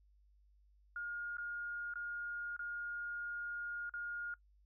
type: tone with dropouts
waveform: sine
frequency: 1423 Hz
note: F6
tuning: 32 cents sharp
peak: -39 dBFS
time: 0.96-4.34 s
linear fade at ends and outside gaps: 2 ms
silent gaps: 1.37-1.382 / 1.938-1.956 / 2.565-2.592 / 3.895-3.938 s
effects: noise-tail reverb RT60 0.1 s tail -23 dB re dry + added 50 Hz sine -65 dBFS peak until 4.65 s